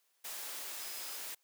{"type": "tone in noise", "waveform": "sine", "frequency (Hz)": 5040, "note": "D#8", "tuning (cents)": 21, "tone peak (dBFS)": -51, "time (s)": [0.79, 1.17], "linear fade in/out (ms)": 10, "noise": "white", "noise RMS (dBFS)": -43, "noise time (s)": [0.24, 1.35], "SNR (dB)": -11, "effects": ["white hiss -75 dBFS RMS until 1.43 s", "high-pass 400 Hz 12 dB/octave"]}